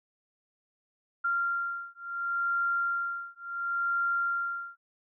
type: beating tone pair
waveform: sine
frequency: 1386 / 1386.71 Hz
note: F6 / F6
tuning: -14 / -13 cents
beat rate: 0.71 Hz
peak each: -31 dBFS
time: 1.24-4.77 s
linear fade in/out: 10 ms
effects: none